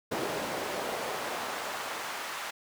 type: noise with high-pass filter sweep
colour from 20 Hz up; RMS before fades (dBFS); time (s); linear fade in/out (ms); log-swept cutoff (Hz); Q
brown; -35; 0.11-2.51; 10; 390 to 1200; 0.96
effects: none